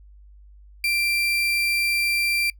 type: tone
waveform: 35% pulse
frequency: 2359 Hz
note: D7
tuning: 7 cents sharp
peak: -18 dBFS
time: 0.84-2.5 s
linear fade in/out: 2 ms
effects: noise-tail reverb RT60 0.1 s tail -24 dB re dry + added 50 Hz sine -45 dBFS peak until 2.59 s